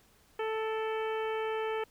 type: harmonic tone with a mistuned harmonic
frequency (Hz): 439.6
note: A4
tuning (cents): -2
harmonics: 1 / 2 / 3 / 4 / 5 / 6 / 7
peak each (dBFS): -32 / -38 / -42 / -44 / -46 / -48 / -49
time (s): 0.39-1.84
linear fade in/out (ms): 5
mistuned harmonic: 5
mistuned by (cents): +40
effects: pink hiss -64 dBFS RMS until 1.9 s